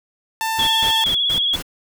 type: tone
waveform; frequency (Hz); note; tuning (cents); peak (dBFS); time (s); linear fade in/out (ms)
sawtooth; 891; A5; +22; -16; 0.41-1.04; 0
type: noise bursts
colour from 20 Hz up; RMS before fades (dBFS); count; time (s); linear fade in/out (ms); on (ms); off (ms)
pink; -29; 5; 0.58-1.625; 10; 97; 140
type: tone with vibrato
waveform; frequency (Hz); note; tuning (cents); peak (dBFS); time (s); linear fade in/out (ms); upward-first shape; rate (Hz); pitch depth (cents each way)
sine; 3342; G#7; +10; -16; 0.59-1.56; 5; sine; 18; 48
effects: none